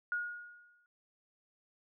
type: tone with exponential decay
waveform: sine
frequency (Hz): 1439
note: F#6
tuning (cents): -49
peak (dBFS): -30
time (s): 0.12-0.86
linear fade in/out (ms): 1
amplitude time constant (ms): 160
effects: none